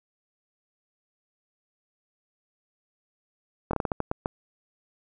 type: slowing click train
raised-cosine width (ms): 1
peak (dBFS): -12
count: 9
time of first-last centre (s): 3.71-4.259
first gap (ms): 23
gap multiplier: 1.3
effects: none